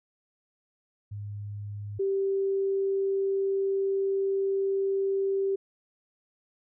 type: tone pair in turn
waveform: sine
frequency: 102.8 / 390.4 Hz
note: G#2 / G4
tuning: -17 / -7 cents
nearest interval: octave + major seventh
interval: 2310 cents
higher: second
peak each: -34 / -24 dBFS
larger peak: second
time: 1.11-1.99 / 1.99-5.56 s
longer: second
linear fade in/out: 10 ms
effects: none